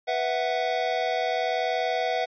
square chord, B suspended fourth, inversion none, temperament equal, 493.9 / 659.3 / 740 Hz, B4 / E5 / F#5, 0 / 0 / 0 cents, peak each -31 / -29 / -28 dBFS, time 0.07-2.26 s, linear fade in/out 20 ms, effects resampled to 11025 Hz

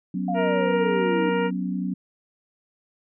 sine chord, F# suspended fourth, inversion none, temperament equal, 185 / 246.9 / 277.2 Hz, F#3 / B3 / C#4, 0 / 0 / 0 cents, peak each -26 / -31 / -31 dBFS, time 0.14-1.94 s, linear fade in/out 5 ms
sine exponential sweep, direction down, 727 to 300 Hz, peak -25 dBFS, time 0.28-1.3 s, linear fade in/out 5 ms
harmonic tone, 469.6 Hz, A#4, 13 cents sharp, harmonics 1 / 2 / 3 / 4 / 5 / 6, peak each -23 / -29 / -33 / -35 / -37 / -39 dBFS, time 0.34-1.51 s, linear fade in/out 50 ms
effects none

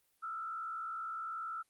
sine tone with frequency modulation, 1330 Hz, E6, 15 cents sharp, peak -38 dBFS, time 0.22-1.63 s, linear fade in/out 20 ms, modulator 61.2 Hz, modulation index 0.75, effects white hiss -75 dBFS RMS until 1.69 s + Opus 32 kbps

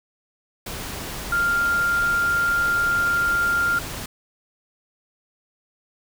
sine tone in noise, 1396.9 Hz, F6, in tune, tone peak -18 dBFS, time 1.32-3.79 s, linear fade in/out 5 ms, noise pink, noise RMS -32 dBFS, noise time 0.66-4.06 s, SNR +11 dB, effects none

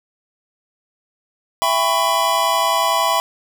square chord, C# half-diminished seventh, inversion first, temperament just, 665.2 / 798.3 / 997.9 / 1108.7 Hz, E5 / G5 / B5 / C#6, +16 / +31 / +18 / 0 cents, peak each -22 / -24 / -19 / -23 dBFS, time 1.62-3.2 s, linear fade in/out 0 ms, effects none

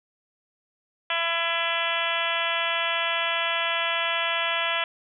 harmonic tone with a mistuned harmonic, 334.9 Hz, E4, 27 cents sharp, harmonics 2 / 3 / 4 / 5 / 6 / 7 / 8 / 9 / 10, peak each -32 / -32 / -32 / -32 / -32 / -32 / -32 / -32 / -32 dBFS, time 1.1-4.84 s, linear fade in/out 2 ms, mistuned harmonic 7, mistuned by +17 cents, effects none

